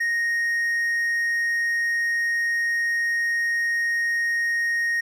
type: tone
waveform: triangle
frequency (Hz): 1864.7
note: A#6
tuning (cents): 0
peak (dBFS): -19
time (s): 0-5.01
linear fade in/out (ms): 10
effects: none

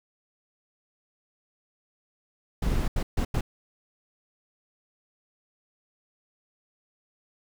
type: noise bursts at uneven times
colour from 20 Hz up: brown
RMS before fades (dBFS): -25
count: 4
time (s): 2.62-2.88 / 2.96-3.03 / 3.17-3.25 / 3.34-3.41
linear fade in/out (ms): 5
effects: none

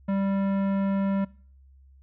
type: tone with tanh clipping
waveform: sine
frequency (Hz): 196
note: G3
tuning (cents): 0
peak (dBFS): -25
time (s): 0.08-1.25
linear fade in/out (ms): 10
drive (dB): 16
effects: noise-tail reverb RT60 0.5 s tail -23 dB re dry + added 67 Hz sine -51 dBFS peak until 2.02 s

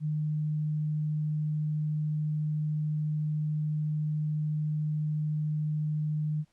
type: tone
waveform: sine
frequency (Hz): 152.3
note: D#3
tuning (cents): -37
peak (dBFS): -27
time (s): 0-6.45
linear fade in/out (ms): 50
effects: pink hiss -72 dBFS RMS until 6.52 s + low-pass 9000 Hz 12 dB/octave

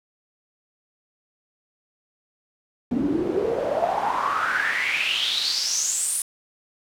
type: noise with band-pass filter sweep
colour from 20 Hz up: pink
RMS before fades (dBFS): -24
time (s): 2.91-6.22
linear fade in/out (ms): 2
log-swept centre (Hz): 240 to 10000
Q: 7.2
effects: none

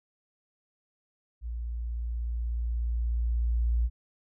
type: tone with level ramp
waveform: sine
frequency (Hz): 58.27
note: A#1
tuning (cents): 0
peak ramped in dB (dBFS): -32 to -22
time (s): 1.41-3.9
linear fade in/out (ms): 50
effects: none

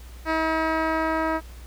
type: tone with low-pass filter sweep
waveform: 10% pulse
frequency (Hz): 320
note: D#4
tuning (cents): +49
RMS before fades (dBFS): -24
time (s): 0.25-1.41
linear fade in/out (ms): 50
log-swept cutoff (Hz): 3000 to 1500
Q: 0.75
effects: added 60 Hz sine -39 dBFS peak until 1.66 s + pink hiss -50 dBFS RMS until 1.66 s

